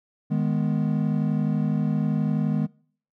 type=chord; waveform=triangle; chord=G# minor; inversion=second; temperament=equal; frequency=155.56 / 207.7 / 246.9 Hz; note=D#3 / G#3 / B3; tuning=0 / 0 / 0 cents; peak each=-22 / -23 / -26 dBFS; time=0.3-2.67 s; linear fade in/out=20 ms; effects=noise-tail reverb RT60 0.5 s tail -23 dB re dry